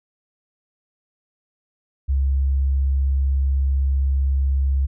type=tone; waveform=sine; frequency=67.9 Hz; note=C#2; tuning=35 cents flat; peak=-16 dBFS; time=2.08-4.87 s; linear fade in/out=20 ms; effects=none